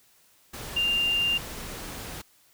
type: tone in noise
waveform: sine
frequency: 2794 Hz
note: F7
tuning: in tune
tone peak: -22 dBFS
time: 0.76-1.38 s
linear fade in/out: 10 ms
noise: pink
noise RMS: -38 dBFS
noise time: 0.53-2.22 s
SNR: +13 dB
effects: white hiss -61 dBFS RMS until 2.53 s